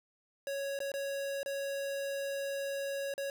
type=tone with dropouts; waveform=square; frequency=554.4 Hz; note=C#5; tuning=in tune; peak=-35 dBFS; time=0.47-3.3 s; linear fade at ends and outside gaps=1 ms; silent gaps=0.79-0.803 / 0.918-0.939 / 1.431-1.46 / 3.139-3.179 s; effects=none